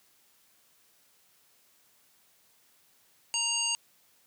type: harmonic tone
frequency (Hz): 932.3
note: A#5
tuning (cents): 0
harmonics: 1 / 3 / 5 / 7 / 9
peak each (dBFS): -40 / -31 / -34 / -32 / -34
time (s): 3.34-3.75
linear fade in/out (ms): 0
effects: white hiss -65 dBFS RMS until 4.26 s + high-pass 80 Hz 12 dB/octave